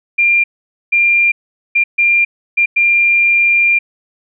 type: tone bursts at uneven times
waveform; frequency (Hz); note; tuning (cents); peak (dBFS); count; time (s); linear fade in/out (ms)
sine; 2391; D7; +30; -8; 6; 0.18-0.44 / 0.92-1.32 / 1.75-1.84 / 1.98-2.25 / 2.57-2.66 / 2.76-3.79; 10
effects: none